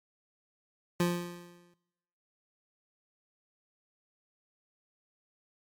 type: tone with exponential decay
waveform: 25% pulse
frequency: 174.61 Hz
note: F3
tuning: in tune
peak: -20 dBFS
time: 1-1.74 s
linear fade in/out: 2 ms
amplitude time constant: 160 ms
effects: noise-tail reverb RT60 1.0 s tail -20 dB re dry + MP3 96 kbps